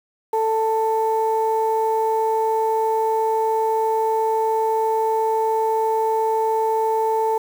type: tone pair together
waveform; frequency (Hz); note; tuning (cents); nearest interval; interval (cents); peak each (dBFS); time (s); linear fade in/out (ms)
sine; 443 / 886; A4 / A5; +12 / +12; octave; 1200; -19; 0.33-7.38; 5
effects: tanh soft clip ceiling -11 dBFS + 7-bit